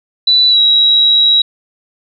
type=tone with pitch glide; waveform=sine; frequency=3971 to 3862 Hz; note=B7 to B7; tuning=+9 to -39 cents; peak=-6 dBFS; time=0.27-1.42 s; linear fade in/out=5 ms; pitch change=-48 cents; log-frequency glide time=0.49-0.59 s; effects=none